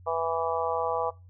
harmonic tone, 164.81 Hz, E3, in tune, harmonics 3 / 4 / 5 / 6 / 7, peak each -30 / -31 / -32 / -33 / -33 dBFS, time 0.06-1.11 s, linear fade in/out 20 ms, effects noise-tail reverb RT60 0.3 s tail -24 dB re dry + added 90 Hz sine -48 dBFS peak until 1.29 s

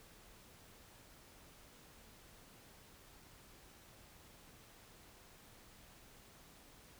silence, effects pink hiss -61 dBFS RMS until 6.99 s

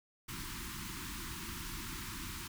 pink band-stop noise, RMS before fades -43 dBFS, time 0.28-2.48 s, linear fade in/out 10 ms, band 370 to 910 Hz, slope 96 dB/octave, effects none

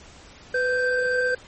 triangle tone pair together, 500 / 1563.3 Hz, B4 / G6, +21 / -5 cents, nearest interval octave + minor sixth, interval 1974 cents, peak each -21 dBFS, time 0.54-1.35 s, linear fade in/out 5 ms, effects pink hiss -47 dBFS RMS until 1.47 s + MP3 32 kbps

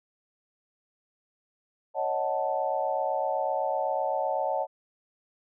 sine chord, D# half-diminished seventh, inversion third, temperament equal, 554.4 / 622.3 / 740 / 880 Hz, C#5 / D#5 / F#5 / A5, 0 / 0 / 0 / 0 cents, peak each -31 dBFS, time 1.94-4.67 s, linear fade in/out 50 ms, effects none

